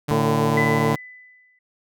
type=tone; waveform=sawtooth; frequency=147.8 Hz; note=D3; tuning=11 cents sharp; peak=-18 dBFS; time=0.08-0.96 s; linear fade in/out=10 ms
type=harmonic tone; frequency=112.6 Hz; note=A2; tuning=40 cents sharp; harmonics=1 / 2 / 3 / 4 / 5 / 6 / 7 / 8 / 9; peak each=-28 / -24 / -30 / -24 / -32 / -32 / -31 / -34 / -26 dBFS; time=0.11-0.95 s; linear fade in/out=0 ms
type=tone with exponential decay; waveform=sine; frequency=2000 Hz; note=B6; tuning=21 cents sharp; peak=-19 dBFS; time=0.57-1.59 s; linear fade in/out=5 ms; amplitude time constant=220 ms
effects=none